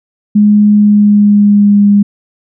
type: tone with pitch glide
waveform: sine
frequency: 208.3 to 203.4 Hz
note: G#3 to G#3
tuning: +5 to -36 cents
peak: -3 dBFS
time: 0.35-2.03 s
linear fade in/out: 10 ms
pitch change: -41 cents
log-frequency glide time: 0.73-1.86 s
effects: none